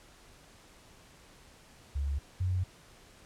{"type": "tone pair in turn", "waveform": "sine", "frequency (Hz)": [70.3, 91.71], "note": ["C#2", "F#2"], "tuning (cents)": [25, -15], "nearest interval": "perfect fourth", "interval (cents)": 460, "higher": "second", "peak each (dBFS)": [-29, -27], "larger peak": "second", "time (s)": [[1.95, 2.19], [2.4, 2.64]], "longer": "neither", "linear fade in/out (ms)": 10, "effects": ["pink hiss -57 dBFS RMS until 3.25 s", "low-pass 10000 Hz 12 dB/octave"]}